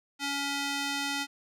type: tone with band-pass filter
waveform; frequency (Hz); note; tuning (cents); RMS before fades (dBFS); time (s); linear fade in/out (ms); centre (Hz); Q
square; 281.3; C#4; +26; -32; 0.19-1.27; 50; 3700; 0.65
effects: none